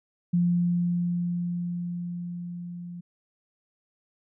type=tone with level ramp; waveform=sine; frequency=174.61 Hz; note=F3; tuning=in tune; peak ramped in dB=-19 to -36 dBFS; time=0.33-3.01 s; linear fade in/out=10 ms; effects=none